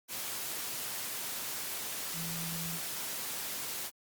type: tone in noise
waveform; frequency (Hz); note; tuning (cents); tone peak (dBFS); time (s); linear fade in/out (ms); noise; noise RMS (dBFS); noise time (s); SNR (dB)
sine; 166.6; E3; +19; -39; 2.13-2.8; 50; white; -38; 0.08-3.91; -4
effects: high-pass 100 Hz 12 dB/octave + Opus 48 kbps